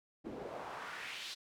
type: noise with band-pass filter sweep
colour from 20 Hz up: pink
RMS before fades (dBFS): -45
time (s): 0.24-1.35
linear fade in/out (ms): 20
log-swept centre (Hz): 300 to 4300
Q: 1.9
effects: none